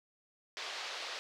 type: band-pass noise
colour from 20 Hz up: white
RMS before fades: -42 dBFS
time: 0.57-1.19 s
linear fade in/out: 0 ms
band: 450 to 4800 Hz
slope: 24 dB/octave
effects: none